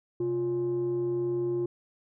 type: tone pair together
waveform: sine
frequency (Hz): 131 / 351.4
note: C3 / F4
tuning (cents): +2 / +11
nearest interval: octave + perfect fourth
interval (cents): 1709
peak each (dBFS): -34 / -25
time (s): 0.2-1.66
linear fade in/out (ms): 5
effects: tanh soft clip ceiling -23 dBFS